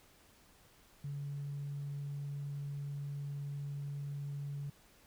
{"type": "tone", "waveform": "sine", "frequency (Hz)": 142.3, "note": "C#3", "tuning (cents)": 46, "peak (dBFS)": -37, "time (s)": [1.04, 4.7], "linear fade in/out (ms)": 5, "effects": ["tanh soft clip ceiling -34 dBFS", "pink hiss -64 dBFS RMS until 5.06 s"]}